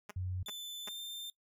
5% pulse tone bursts, 207.7 Hz, G#3, in tune, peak -32 dBFS, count 3, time 0.09-0.89 s, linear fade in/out 5 ms, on 20 ms, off 370 ms
sine tone, 91.7 Hz, F#2, 15 cents flat, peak -35 dBFS, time 0.16-0.43 s, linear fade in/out 5 ms
40% pulse tone with pitch glide, 3520 to 3586 Hz, A7 to A7, 0 to +32 cents, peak -40 dBFS, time 0.46-1.3 s, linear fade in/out 2 ms, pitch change +32 cents, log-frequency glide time 0.83-0.9 s
effects noise-tail reverb RT60 0.1 s tail -19 dB re dry

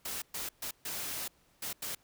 white noise bursts at uneven times, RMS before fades -38 dBFS, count 6, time 0.05-0.22 / 0.34-0.49 / 0.62-0.71 / 0.85-1.28 / 1.62-1.73 / 1.82-1.95 s, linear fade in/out 5 ms, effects pink hiss -68 dBFS RMS until 2.03 s

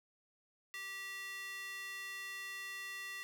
square tone with high-pass filter, 390 Hz, G4, 9 cents flat, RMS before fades -45 dBFS, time 0.74-3.23 s, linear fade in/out 0 ms, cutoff 2000 Hz, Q 2.7, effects none

